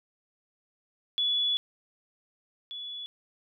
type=tone pair in turn; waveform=sine; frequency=3417 / 3417 Hz; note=G#7 / G#7; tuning=+49 / +49 cents; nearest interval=unison; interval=0 cents; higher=neither; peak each=-24 / -36 dBFS; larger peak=first; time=1.18-1.57 / 2.71-3.06 s; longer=first; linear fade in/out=0 ms; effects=none